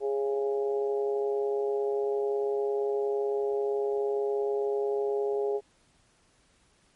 harmonic tone, 137.6 Hz, C#3, 12 cents flat, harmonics 3 / 4 / 5 / 6, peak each -26 / -37 / -39 / -41 dBFS, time 0-5.61 s, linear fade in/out 50 ms, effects pink hiss -65 dBFS RMS until 6.95 s + MP3 48 kbps

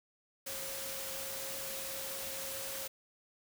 sine tone in noise, 540 Hz, C#5, 45 cents flat, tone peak -47 dBFS, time 0.46-2.88 s, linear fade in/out 10 ms, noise white, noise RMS -41 dBFS, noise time 0.46-2.88 s, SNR -9 dB, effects none

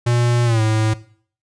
square tone with pitch glide, 120 to 109.41 Hz, B2 to A2, -49 to -9 cents, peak -15 dBFS, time 0.06-0.94 s, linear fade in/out 10 ms, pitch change -160 cents, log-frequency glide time 0.45-0.61 s, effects noise-tail reverb RT60 0.5 s tail -17 dB re dry + resampled to 22050 Hz

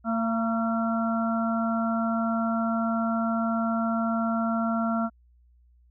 harmonic tone with a mistuned harmonic, 226.8 Hz, A#3, 47 cents flat, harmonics 1 / 3 / 4 / 5 / 6, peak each -25 / -30 / -40 / -41 / -31 dBFS, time 0.04-5.1 s, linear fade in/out 50 ms, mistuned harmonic 4, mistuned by +48 cents, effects added 60 Hz sine -56 dBFS peak until 5.9 s

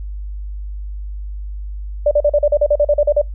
sine tone bursts, 587.3 Hz, D5, in tune, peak -9 dBFS, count 13, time 2.06-3.216 s, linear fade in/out 5 ms, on 52 ms, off 40 ms, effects noise-tail reverb RT60 0.2 s tail -26 dB re dry + added 50 Hz sine -24 dBFS peak until 3.34 s

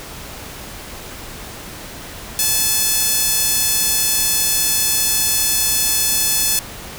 sawtooth tone with high-pass filter, 865 Hz, A5, 30 cents flat, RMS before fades -17 dBFS, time 2.39-6.59 s, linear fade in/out 0 ms, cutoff 6500 Hz, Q 0.63, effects pink hiss -33 dBFS RMS until 6.98 s

